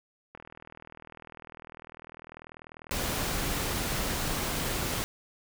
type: click train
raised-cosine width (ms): 0.5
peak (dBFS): -29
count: 125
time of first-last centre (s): 0.35-3.442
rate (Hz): 40.1
type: noise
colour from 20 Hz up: pink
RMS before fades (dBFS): -31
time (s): 2.91-5.04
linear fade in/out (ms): 0
effects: none